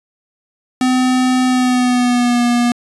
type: tone with pitch glide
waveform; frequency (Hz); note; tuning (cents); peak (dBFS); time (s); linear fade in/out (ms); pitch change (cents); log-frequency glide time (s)
square; 254.8 to 240.5; C4 to B3; -46 to -46; -12; 0.81-2.72; 2; -100; 1.46-2.43
effects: resampled to 24000 Hz